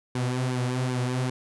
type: tone with flanger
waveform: sawtooth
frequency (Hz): 126.3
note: B2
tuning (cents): +39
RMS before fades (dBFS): -27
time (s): 0.15-1.3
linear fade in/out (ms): 5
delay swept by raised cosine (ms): 1.5 to 6.5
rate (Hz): 2.6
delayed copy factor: -0.65
effects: resampled to 24000 Hz